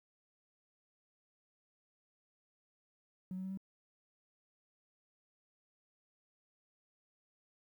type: tone with pitch steps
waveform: triangle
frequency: 185 / 187.47 / 189.98 / 192.52 Hz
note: F#3 / F#3 / F#3 / G3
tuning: 0 / +23 / +46 / -31 cents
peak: -35 dBFS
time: 3.31-3.574 s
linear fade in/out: 2 ms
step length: 66 ms
effects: tanh soft clip ceiling -36 dBFS + 12-bit